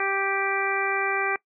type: harmonic tone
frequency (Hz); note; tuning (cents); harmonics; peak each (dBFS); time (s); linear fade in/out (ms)
392; G4; 0; 1 / 2 / 3 / 4 / 5 / 6; -30 / -30 / -30 / -30 / -30 / -30; 0-1.36; 2
effects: noise-tail reverb RT60 0.1 s tail -22 dB re dry